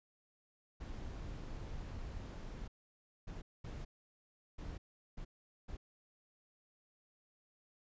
brown noise bursts at uneven times, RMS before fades -45 dBFS, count 6, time 0.8-2.68 / 3.27-3.42 / 3.64-3.85 / 4.58-4.78 / 5.17-5.25 / 5.68-5.77 s, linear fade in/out 10 ms, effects resampled to 16000 Hz

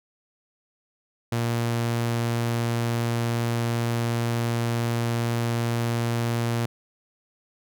sawtooth tone, 117.3 Hz, A#2, 11 cents sharp, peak -19 dBFS, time 1.32-6.66 s, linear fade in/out 5 ms, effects none

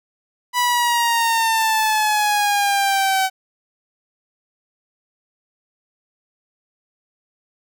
sawtooth exponential sweep, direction down, 987.8 to 758 Hz, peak -12 dBFS, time 0.53-3.3 s, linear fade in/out 50 ms, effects none

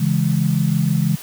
sine chord, C# minor, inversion none, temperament equal, 138.59 / 164.81 / 207.7 Hz, C#3 / E3 / G#3, 0 / 0 / 0 cents, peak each -19 / -18 / -21 dBFS, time 0-1.16 s, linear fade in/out 10 ms, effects white hiss -36 dBFS RMS until 1.22 s

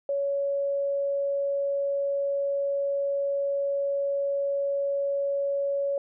sine tone, 560 Hz, C#5, 18 cents sharp, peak -24 dBFS, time 0.09-5.98 s, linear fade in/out 2 ms, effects none

